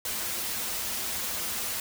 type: noise with comb filter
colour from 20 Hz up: white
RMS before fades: -32 dBFS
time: 0.05-1.8 s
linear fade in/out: 2 ms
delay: 7 ms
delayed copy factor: -0.7
effects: none